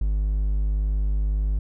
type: tone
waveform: triangle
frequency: 50.9 Hz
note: G#1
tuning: 34 cents flat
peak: -18 dBFS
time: 0.01-1.59 s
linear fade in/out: 5 ms
effects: none